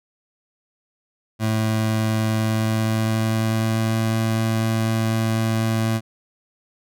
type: tone with pitch glide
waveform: 25% pulse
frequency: 110 to 111.99 Hz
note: A2 to A2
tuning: 0 to +31 cents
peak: -15 dBFS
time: 1.39-6.01 s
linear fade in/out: 50 ms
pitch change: +31 cents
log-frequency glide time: 2.35-4.07 s
effects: none